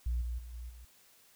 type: tone with level steps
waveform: sine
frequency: 59.6 Hz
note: A#1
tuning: 39 cents sharp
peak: -28 / -33 / -43 / -40 / -48 dBFS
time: 0.06-0.85 s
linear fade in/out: 5 ms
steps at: 0.21 / 0.38 / 0.53 / 0.69 s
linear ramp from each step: 10 ms
effects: tanh soft clip ceiling -27 dBFS + white hiss -63 dBFS RMS until 1.35 s